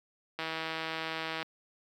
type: click train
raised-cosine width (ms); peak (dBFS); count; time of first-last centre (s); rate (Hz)
0.3; -19; 168; 0.39-1.427; 161
effects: high-pass 200 Hz 12 dB/octave + 10-bit